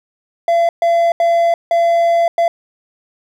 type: tone bursts at uneven times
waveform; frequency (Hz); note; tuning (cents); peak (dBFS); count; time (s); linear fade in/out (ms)
triangle; 679; F5; -49; -8; 5; 0.48-0.69 / 0.82-1.12 / 1.2-1.54 / 1.71-2.28 / 2.38-2.48; 2
effects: none